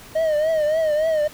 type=tone with vibrato; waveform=triangle; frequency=622.3 Hz; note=D#5; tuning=in tune; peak=-15 dBFS; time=0.15-1.28 s; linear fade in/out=10 ms; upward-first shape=triangle; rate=3.5 Hz; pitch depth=95 cents each way; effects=pink hiss -43 dBFS RMS until 1.33 s